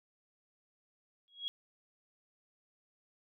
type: tone with exponential growth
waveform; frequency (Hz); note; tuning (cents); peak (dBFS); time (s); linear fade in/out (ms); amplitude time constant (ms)
sine; 3309; G#7; -7; -31; 1.28-1.48; 0; 43
effects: none